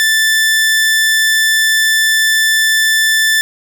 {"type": "tone", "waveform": "sawtooth", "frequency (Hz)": 1762, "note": "A6", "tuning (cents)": 2, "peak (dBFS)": -6, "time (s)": [0, 3.41], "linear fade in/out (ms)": 0, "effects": []}